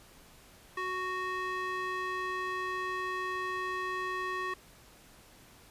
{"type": "tone with band-pass filter", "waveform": "square", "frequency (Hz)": 370, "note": "F#4", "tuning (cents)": 0, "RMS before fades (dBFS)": -35, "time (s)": [0.77, 4.54], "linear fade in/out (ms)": 5, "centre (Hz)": 1500, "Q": 2.1, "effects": ["pink hiss -57 dBFS RMS until 5.7 s", "resampled to 32000 Hz"]}